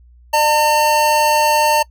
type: tone pair together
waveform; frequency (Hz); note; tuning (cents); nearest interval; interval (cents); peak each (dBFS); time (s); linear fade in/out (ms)
square; 603 / 905.2; D5 / A5; +46 / +49; perfect fifth; 703; -18 / -13; 0.33-1.83; 10
effects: noise-tail reverb RT60 0.1 s tail -24 dB re dry + added 60 Hz sine -43 dBFS peak until 1.9 s